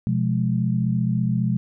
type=chord; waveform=sine; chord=F diminished; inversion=second; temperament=just; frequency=125.72 / 174.61 / 209.5 Hz; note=Cb3 / F3 / Ab3; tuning=+31 / 0 / +15 cents; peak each=-22 / -24 / -24 dBFS; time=0.07-1.57 s; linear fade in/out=0 ms; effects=none